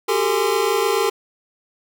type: tone cluster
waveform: square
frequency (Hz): 374.8 / 401.6 / 451.2 / 825 / 1035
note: F#4 / G4 / A4 / G#5 / C6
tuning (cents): +22 / +42 / +44 / -12 / -19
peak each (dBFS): -27 / -22 / -22 / -27 / -27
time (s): 0.08-1.1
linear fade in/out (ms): 10
effects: none